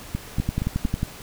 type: two click trains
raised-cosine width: 5 ms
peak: -10 / -12 dBFS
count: 8 / 4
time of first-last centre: 0.4-1.031 / 0.15-0.854 s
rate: 11.1 / 4.26 Hz
effects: pink hiss -41 dBFS RMS until 1.22 s